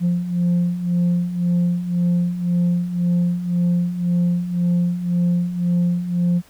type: beating tone pair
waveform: sine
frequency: 173.8 / 175.7 Hz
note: F3 / F3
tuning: -8 / +11 cents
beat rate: 1.9 Hz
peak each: -21 / -16 dBFS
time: 0-6.42 s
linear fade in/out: 50 ms
effects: tanh soft clip ceiling -13 dBFS + pink hiss -51 dBFS RMS until 6.49 s